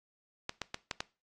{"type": "clicks", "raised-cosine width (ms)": 0.2, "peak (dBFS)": -17, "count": 5, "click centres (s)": [0.494, 0.617, 0.744, 0.912, 1.005], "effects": ["noise-tail reverb RT60 0.3 s tail -20 dB re dry", "AAC 32 kbps"]}